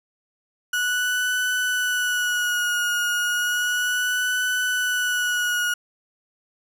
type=tone with vibrato; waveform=35% pulse; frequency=1466 Hz; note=F#6; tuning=16 cents flat; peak=-19 dBFS; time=0.73-5.74 s; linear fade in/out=5 ms; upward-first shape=sine; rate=0.33 Hz; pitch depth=34 cents each way; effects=none